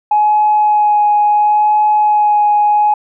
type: tone with vibrato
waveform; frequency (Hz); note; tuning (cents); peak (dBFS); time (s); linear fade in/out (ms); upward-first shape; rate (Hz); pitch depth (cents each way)
sine; 840; G#5; +19; -7; 0.11-2.94; 5; sine; 0.72; 13
effects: tanh soft clip ceiling -3 dBFS